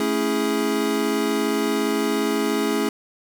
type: chord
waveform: square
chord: A major seventh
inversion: none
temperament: equal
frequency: 220 / 277.2 / 329.6 / 415.3 Hz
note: A3 / C#4 / E4 / G#4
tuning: 0 / 0 / 0 / 0 cents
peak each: -27 / -26 / -28 / -25 dBFS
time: 0-2.89 s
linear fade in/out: 2 ms
effects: none